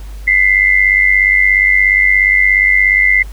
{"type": "tone pair together", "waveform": "sine", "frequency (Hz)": [2003, 2100], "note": ["B6", "C7"], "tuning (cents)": [24, 6], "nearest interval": "minor second", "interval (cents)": 82, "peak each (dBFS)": -10, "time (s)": [0.27, 3.23], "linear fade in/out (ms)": 10, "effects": ["added 50 Hz sine -25 dBFS peak until 3.32 s", "pink hiss -42 dBFS RMS until 3.32 s"]}